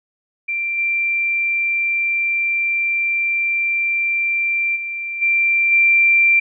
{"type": "tone with level steps", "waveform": "sine", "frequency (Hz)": 2360, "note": "D7", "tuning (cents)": 8, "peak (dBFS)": [-19, -16, -23, -13, -10], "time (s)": [0.48, 6.4], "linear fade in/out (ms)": 10, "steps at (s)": [0.77, 4.75, 5.21, 5.71], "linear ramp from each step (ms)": 20, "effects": []}